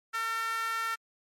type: tone with high-pass filter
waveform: sawtooth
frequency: 453.2 Hz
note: A#4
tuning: 49 cents flat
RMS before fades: -32 dBFS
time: 0.13-0.96 s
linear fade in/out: 20 ms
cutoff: 1500 Hz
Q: 9.5
effects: MP3 64 kbps